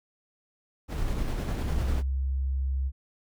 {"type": "noise with tremolo", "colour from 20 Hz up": "brown", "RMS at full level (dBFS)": -28, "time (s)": [0.88, 2.03], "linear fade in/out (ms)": 50, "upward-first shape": "square", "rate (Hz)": 10, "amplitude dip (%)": 25}
{"type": "tone", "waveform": "sine", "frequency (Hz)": 66.7, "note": "C2", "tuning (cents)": 34, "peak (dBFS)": -25, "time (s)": [1.65, 2.92], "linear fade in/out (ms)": 50}
{"effects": []}